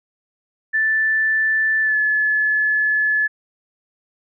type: tone with pitch glide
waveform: sine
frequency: 1760 to 1718.8 Hz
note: A6 to A6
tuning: 0 to -41 cents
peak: -15 dBFS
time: 0.73-3.28 s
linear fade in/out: 20 ms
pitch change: -41 cents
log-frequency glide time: 1.82-1.97 s
effects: none